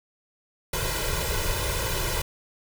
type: noise with comb filter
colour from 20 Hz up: pink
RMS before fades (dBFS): -27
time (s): 0.73-2.22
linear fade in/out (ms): 5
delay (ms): 2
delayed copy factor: +0.9
effects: none